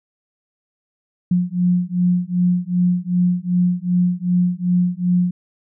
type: beating tone pair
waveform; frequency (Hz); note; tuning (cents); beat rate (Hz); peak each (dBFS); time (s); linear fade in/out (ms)
sine; 177.2 / 179.8; F3 / F#3; +25 / -49; 2.6; -18; 1.31-5.31; 5
effects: none